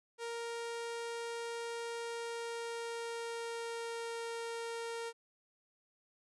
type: tone with pitch glide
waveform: sawtooth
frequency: 466.2 to 462.7 Hz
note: A#4 to A#4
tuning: 0 to -13 cents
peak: -35 dBFS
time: 0.18-5.13 s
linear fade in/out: 50 ms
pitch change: -13 cents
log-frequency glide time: 1.97-4.24 s
effects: resampled to 24000 Hz